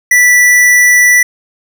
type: tone with hard clipping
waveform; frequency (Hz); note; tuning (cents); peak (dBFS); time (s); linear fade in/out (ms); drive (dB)
sine; 1967; B6; -7; -5; 0.11-1.23; 5; 18
effects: none